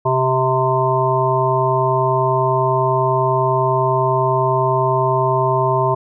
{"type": "harmonic tone", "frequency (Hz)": 130, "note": "C3", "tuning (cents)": -11, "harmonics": [1, 3, 5, 7, 8], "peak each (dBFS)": [-20, -20, -20, -20, -20], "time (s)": [0.05, 5.95], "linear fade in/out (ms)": 10, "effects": []}